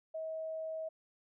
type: tone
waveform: sine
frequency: 639 Hz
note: D#5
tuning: 46 cents sharp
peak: -37 dBFS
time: 0.14-0.89 s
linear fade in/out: 10 ms
effects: none